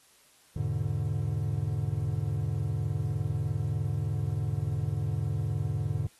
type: chord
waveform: triangle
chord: E dominant seventh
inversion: none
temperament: equal with one note detuned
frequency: 83.46 / 103.83 / 123.47 / 146.83 Hz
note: E2 / G#2 / B2 / D3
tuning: +22 / 0 / 0 / 0 cents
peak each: -35 / -29 / -33 / -30 dBFS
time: 0.56-6.07 s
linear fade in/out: 5 ms
effects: white hiss -61 dBFS RMS until 6.19 s + AAC 32 kbps